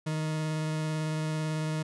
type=tone with vibrato; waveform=40% pulse; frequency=155.9 Hz; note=D#3; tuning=4 cents sharp; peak=-28 dBFS; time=0.06-1.83 s; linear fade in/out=10 ms; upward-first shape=sine; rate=18 Hz; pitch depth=11 cents each way; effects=resampled to 24000 Hz